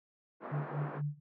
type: band-pass noise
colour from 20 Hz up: pink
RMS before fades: -43 dBFS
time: 0.4-1.02 s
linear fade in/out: 50 ms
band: 240 to 1500 Hz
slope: 24 dB/octave
type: tone with tremolo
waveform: sine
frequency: 146.83 Hz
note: D3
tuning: in tune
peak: -31 dBFS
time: 0.51-1.2 s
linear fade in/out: 20 ms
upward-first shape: sine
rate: 4.2 Hz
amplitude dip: 95%
effects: none